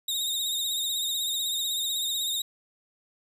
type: tone with vibrato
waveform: sawtooth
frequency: 3729 Hz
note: A#7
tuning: in tune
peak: -24 dBFS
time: 0.08-2.42 s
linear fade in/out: 5 ms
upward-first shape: sine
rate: 16 Hz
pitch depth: 53 cents each way
effects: none